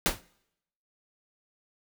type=noise with exponential decay; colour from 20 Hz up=pink; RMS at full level=-20 dBFS; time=0.06-0.21 s; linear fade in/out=0 ms; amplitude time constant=32 ms; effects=noise-tail reverb RT60 0.8 s tail -24 dB re dry